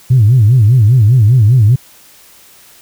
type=tone with vibrato; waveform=sine; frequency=115.8 Hz; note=A#2; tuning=11 cents flat; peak=-3 dBFS; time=0.1-1.76 s; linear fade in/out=10 ms; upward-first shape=sine; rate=5 Hz; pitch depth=230 cents each way; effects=tanh soft clip ceiling 0 dBFS + white hiss -42 dBFS RMS until 2.81 s